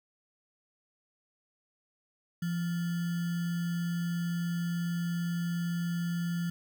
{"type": "tone with sample-and-hold", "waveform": "sine", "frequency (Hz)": 171.4, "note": "F3", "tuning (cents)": -32, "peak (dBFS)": -29, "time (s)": [2.42, 6.5], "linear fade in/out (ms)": 5, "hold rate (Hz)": 1575, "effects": []}